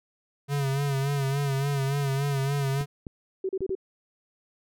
square tone with vibrato, 138.9 Hz, C#3, 4 cents sharp, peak -25 dBFS, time 0.48-2.86 s, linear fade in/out 50 ms, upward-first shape sine, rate 3.5 Hz, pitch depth 54 cents each way
clicks, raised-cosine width 3 ms, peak -24 dBFS, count 4, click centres 2.811 / 3.068 / 3.607 / 3.694 s
sine tone bursts, 380.5 Hz, F#4, 48 cents sharp, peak -25 dBFS, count 4, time 3.44-3.752 s, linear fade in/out 5 ms, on 51 ms, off 36 ms
effects none

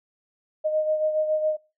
sine beating tone pair, 618 / 625.2 Hz, D#5 / D#5, -12 / +8 cents, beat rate 7.2 Hz, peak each -21 / -30 dBFS, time 0.64-1.57 s, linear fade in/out 20 ms, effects noise-tail reverb RT60 0.3 s tail -22 dB re dry

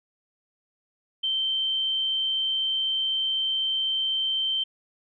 sine tone, 3116 Hz, G7, 11 cents flat, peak -23 dBFS, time 1.23-4.64 s, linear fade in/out 10 ms, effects none

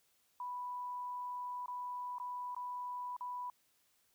sine tone with dropouts, 987.8 Hz, B5, in tune, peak -39 dBFS, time 0.4-3.5 s, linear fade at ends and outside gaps 2 ms, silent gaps 1.66-1.681 / 2.184-2.199 / 2.548-2.564 / 3.166-3.208 s, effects white hiss -74 dBFS RMS until 4.14 s

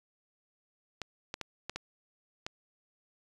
clicks, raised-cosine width 0.2 ms, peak -19 dBFS, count 6, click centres 1.017 / 1.341 / 1.413 / 1.696 / 1.76 / 2.465 s, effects resampled to 24000 Hz

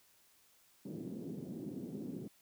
white band-pass noise, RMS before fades -44 dBFS, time 0.85-2.28 s, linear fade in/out 5 ms, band 150 to 320 Hz, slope 24 dB/octave, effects white hiss -68 dBFS RMS until 2.41 s

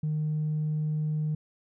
triangle tone with tanh clipping, 153.2 Hz, D#3, 27 cents flat, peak -26 dBFS, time 0.03-1.35 s, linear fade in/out 5 ms, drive 5 dB, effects none

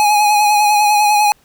square tone with vibrato, 836 Hz, G#5, 11 cents sharp, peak -10 dBFS, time 0-1.32 s, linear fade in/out 0 ms, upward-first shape sine, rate 10 Hz, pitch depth 31 cents each way, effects pink hiss -54 dBFS RMS until 1.44 s

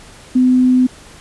sine tone, 253.7 Hz, B3, 47 cents sharp, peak -8 dBFS, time 0.35-0.87 s, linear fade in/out 10 ms, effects pink hiss -40 dBFS RMS until 1.2 s + resampled to 24000 Hz

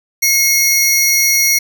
sawtooth tone pair together, 2161 / 5769 Hz, C#7 / F#8, -45 / -45 cents, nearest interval octave + perfect fourth, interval 1700 cents, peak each -10 dBFS, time 0.22-1.59 s, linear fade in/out 10 ms, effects none

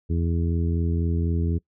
harmonic tone, 84 Hz, E2, 33 cents sharp, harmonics 1 / 2 / 3 / 4 / 5, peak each -22 / -28 / -32 / -34 / -36 dBFS, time 0.09-1.59 s, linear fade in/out 20 ms, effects noise-tail reverb RT60 0.1 s tail -23 dB re dry

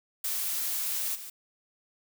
blue noise with level steps, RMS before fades -31 / -42 dBFS, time 0.24-1.3 s, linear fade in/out 5 ms, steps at 1.14 s, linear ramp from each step 20 ms, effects none

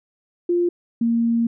sine tone pair in turn, 349.2 / 232.1 Hz, F4 / A#3, 0 / -7 cents, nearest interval perfect fifth, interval 707 cents, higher first, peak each -16 dBFS, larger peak neither, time 0.49-0.69 / 1.01-1.47 s, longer second, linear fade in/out 5 ms, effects none

